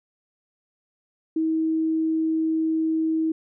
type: tone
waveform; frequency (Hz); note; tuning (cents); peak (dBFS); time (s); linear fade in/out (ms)
sine; 319.9; D#4; +48; -20; 1.36-3.32; 5
effects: none